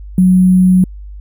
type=tone with sample-and-hold; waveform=sine; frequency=184.1 Hz; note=F#3; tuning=8 cents flat; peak=-5 dBFS; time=0.18-0.84 s; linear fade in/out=2 ms; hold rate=11025 Hz; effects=added 50 Hz sine -27 dBFS peak until 1.2 s